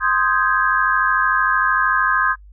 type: chord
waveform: sine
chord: Ab major seventh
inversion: first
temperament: equal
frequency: 1046.5 / 1244.5 / 1568 / 1661.2 Hz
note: C6 / Eb6 / G6 / Ab6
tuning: 0 / 0 / 0 / 0 cents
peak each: -20 dBFS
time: 0-2.36 s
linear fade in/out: 50 ms
effects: noise-tail reverb RT60 0.1 s tail -26 dB re dry + added 50 Hz sine -40 dBFS peak until 2.52 s